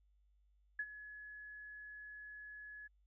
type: tone with ADSR envelope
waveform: sine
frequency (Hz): 1696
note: G#6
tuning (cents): +36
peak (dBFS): -35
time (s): 0.79-2.88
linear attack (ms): 5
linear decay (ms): 54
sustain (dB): -14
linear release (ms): 17
effects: added 50 Hz sine -69 dBFS peak until 3.06 s